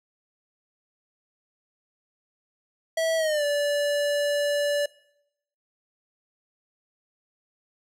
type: tone with pitch glide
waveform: square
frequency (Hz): 651 to 580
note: E5 to D5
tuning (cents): -22 to -22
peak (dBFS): -23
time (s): 2.97-4.86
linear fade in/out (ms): 5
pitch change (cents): -200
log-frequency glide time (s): 3.17-3.44
effects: noise-tail reverb RT60 0.8 s tail -22 dB re dry + low-pass 12000 Hz 12 dB/octave